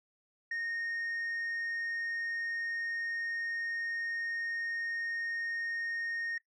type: tone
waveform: sine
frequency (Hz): 1850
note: A#6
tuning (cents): -14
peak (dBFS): -31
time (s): 0.51-6.38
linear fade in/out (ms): 5
effects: noise-tail reverb RT60 0.1 s tail -19 dB re dry + tanh soft clip ceiling -32 dBFS